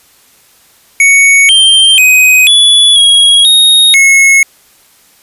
square tone with pitch steps, 2226 / 3153 / 2513 / 3420 / 3306 / 3736 / 2180 Hz, C#7 / G7 / D#7 / A7 / G#7 / A#7 / C#7, +7 / +9 / +17 / -50 / -9 / +3 / -29 cents, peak -3 dBFS, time 1-4.43 s, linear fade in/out 2 ms, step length 490 ms, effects white hiss -45 dBFS RMS until 5.22 s + resampled to 32000 Hz

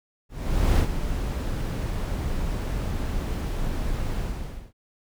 brown noise with ADSR envelope, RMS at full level -18 dBFS, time 0.29-4.73 s, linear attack 500 ms, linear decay 78 ms, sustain -9 dB, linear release 570 ms, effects none

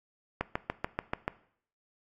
click train, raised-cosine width 0.5 ms, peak -14 dBFS, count 7, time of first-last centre 0.41-1.28 s, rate 6.9 Hz, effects noise-tail reverb RT60 0.6 s tail -18 dB re dry + AAC 48 kbps

